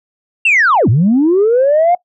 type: linear two-way sweep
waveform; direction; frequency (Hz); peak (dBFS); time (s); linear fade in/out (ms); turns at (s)
sine; down then up; 2787 to 100 to 722; -6; 0.45-1.95; 5; 0.89
effects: noise-tail reverb RT60 0.1 s tail -21 dB re dry + tanh soft clip ceiling -4 dBFS